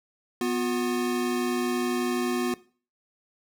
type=tone pair together; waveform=square; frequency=246.9 / 358.7 Hz; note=B3 / F4; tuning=0 / +46 cents; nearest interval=tritone; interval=646 cents; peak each=-28 dBFS; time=0.41-2.54 s; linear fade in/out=2 ms; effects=noise-tail reverb RT60 0.4 s tail -19 dB re dry